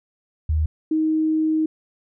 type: tone pair in turn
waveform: sine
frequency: 77.78 / 314.2 Hz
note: D#2 / D#4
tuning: 0 / +17 cents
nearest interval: 2 octaves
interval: 2417 cents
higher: second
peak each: -17 dBFS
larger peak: neither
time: 0.49-0.66 / 0.91-1.66 s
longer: second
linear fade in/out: 5 ms
effects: none